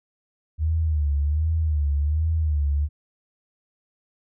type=tone with vibrato; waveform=sine; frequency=76 Hz; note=D#2; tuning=40 cents flat; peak=-19 dBFS; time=0.58-2.89 s; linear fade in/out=50 ms; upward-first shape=sine; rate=1.3 Hz; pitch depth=110 cents each way; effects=none